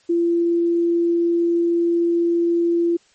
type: tone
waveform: sine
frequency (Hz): 340.8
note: F4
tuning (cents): -42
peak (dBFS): -15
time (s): 0.09-2.97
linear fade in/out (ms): 10
effects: white hiss -57 dBFS RMS until 3.14 s + MP3 32 kbps